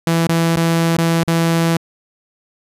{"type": "tone with dropouts", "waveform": "sawtooth", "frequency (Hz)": 166.1, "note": "E3", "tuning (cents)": 13, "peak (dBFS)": -9, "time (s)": [0.07, 1.77], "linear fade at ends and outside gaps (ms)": 2, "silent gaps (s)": [[0.271, 0.291], [0.561, 0.571], [0.97, 0.983], [1.235, 1.277]], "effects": ["resampled to 32000 Hz"]}